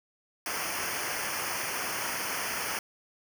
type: noise with comb filter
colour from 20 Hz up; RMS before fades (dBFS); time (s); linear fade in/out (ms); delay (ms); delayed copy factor
pink; -33; 0.46-2.79; 2; 0.26; -1
effects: none